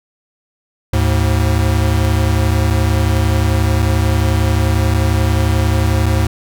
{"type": "tone pair together", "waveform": "square", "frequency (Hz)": [75.52, 106.8], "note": ["D2", "G#2"], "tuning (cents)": [49, 49], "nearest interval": "tritone", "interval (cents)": 600, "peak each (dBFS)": -15, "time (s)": [0.93, 6.27], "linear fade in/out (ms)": 5, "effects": []}